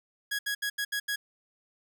sawtooth tone bursts at uneven times, 1661.2 Hz, G#6, in tune, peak -25 dBFS, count 6, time 0.31-0.39 / 0.46-0.55 / 0.62-0.7 / 0.78-0.85 / 0.92-1 / 1.08-1.16 s, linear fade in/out 10 ms, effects none

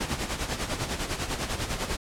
pink noise with tremolo, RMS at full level -28 dBFS, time 0-1.97 s, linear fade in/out 10 ms, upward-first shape sine, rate 10 Hz, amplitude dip 65%, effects low-pass 9000 Hz 12 dB/octave

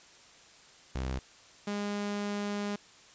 sawtooth tone pair in turn, 65 / 204.7 Hz, C2 / G#3, -11 / -25 cents, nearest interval octave + minor sixth, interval 1986 cents, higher second, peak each -28 dBFS, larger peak neither, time 0.95-1.19 / 1.67-2.76 s, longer second, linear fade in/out 5 ms, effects white hiss -56 dBFS RMS until 3.14 s + resampled to 16000 Hz

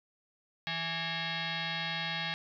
sine tone with frequency modulation, 830.6 Hz, G#5, in tune, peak -32 dBFS, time 0.67-2.34 s, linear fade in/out 0 ms, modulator 497 Hz, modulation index 6.9, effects none

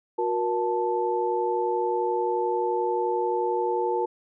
sine tone cluster, 362.8 / 474.2 / 878 Hz, F#4 / A#4 / A5, -34 / +30 / -4 cents, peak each -27 dBFS, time 0.18-4.06 s, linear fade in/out 10 ms, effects none

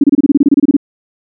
sine tone bursts, 283.6 Hz, C#4, 40 cents sharp, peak -3 dBFS, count 14, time 0.01-0.767 s, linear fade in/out 5 ms, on 29 ms, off 27 ms, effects none

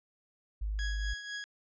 sine tone, 51.91 Hz, G#1, in tune, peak -31 dBFS, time 0.61-1.14 s, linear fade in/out 10 ms
sawtooth tone with tremolo, 1661.2 Hz, G#6, in tune, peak -32 dBFS, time 0.79-1.44 s, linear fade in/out 0 ms, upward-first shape triangle, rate 4 Hz, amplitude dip 60%
effects resampled to 16000 Hz

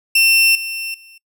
sawtooth tone with level steps, 2700 Hz, E7, 41 cents sharp, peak -7 / -20 / -38 dBFS, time 0.15-1.18 s, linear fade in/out 5 ms, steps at 0.55 / 0.94 s, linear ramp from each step 2 ms, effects noise-tail reverb RT60 0.1 s tail -24 dB re dry

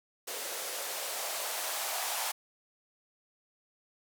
violet noise with band-pass filter sweep, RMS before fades -36 dBFS, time 0.27-2.32 s, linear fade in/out 10 ms, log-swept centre 460 to 790 Hz, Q 2.9, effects none

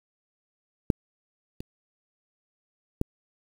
clicks, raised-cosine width 3 ms, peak -7 / -23 / -11 dBFS, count 3, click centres 0.902 / 1.605 / 3.014 s, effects 7-bit

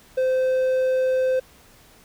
triangle tone, 517 Hz, C5, 21 cents flat, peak -16 dBFS, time 0.17-1.4 s, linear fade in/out 10 ms, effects pink hiss -52 dBFS RMS until 2.04 s

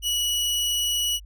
sawtooth tone, 2931 Hz, F#7, 17 cents flat, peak -19 dBFS, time 0.02-1.2 s, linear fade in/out 50 ms, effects added 50 Hz sine -41 dBFS peak until 1.25 s

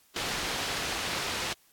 white low-pass noise, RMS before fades -33 dBFS, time 0.16-1.53 s, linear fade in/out 2 ms, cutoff 4300 Hz, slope 12 dB/octave, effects white hiss -63 dBFS RMS until 1.72 s + AAC 64 kbps

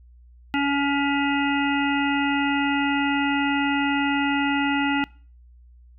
harmonic tone, 282 Hz, C#4, 30 cents sharp, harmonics 1 / 3 / 5 / 7 / 9 / 10, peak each -22 / -27 / -29 / -30 / -32 / -32 dBFS, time 0.54-5.04 s, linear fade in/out 0 ms, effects noise-tail reverb RT60 0.4 s tail -23 dB re dry + added 60 Hz sine -47 dBFS peak until 5.98 s

